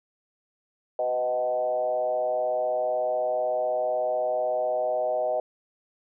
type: tone with frequency modulation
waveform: sine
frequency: 625 Hz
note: D#5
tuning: 8 cents sharp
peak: -23 dBFS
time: 0.99-5.4 s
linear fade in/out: 2 ms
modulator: 124 Hz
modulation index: 0.94
effects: none